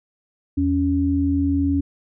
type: tone pair together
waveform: sine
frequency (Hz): 82.41 / 279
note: E2 / C#4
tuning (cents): 0 / +11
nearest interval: octave + major sixth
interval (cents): 2111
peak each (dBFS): -22 / -18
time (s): 0.57-1.81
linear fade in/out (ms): 10
effects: none